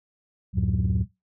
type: tone cluster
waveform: sine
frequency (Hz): 74 / 92.3 / 111.2 / 184.1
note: D2 / F#2 / A2 / F#3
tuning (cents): +14 / -4 / +19 / -8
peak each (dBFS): -25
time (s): 0.53-1.06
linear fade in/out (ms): 50
effects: noise-tail reverb RT60 0.2 s tail -19 dB re dry + tanh soft clip ceiling -15 dBFS